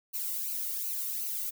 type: noise with flanger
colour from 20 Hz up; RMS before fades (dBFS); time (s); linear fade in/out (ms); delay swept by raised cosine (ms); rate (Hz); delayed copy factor
violet; -34; 0.13-1.51; 20; 0.56 to 1.24; 2.7; -0.7
effects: none